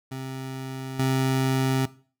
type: tone with level steps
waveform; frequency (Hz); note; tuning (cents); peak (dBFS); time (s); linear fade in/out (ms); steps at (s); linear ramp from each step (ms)
25% pulse; 132.1; C3; +17; -28 / -17; 0.11-1.86; 10; 0.99; 5
effects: noise-tail reverb RT60 0.4 s tail -18 dB re dry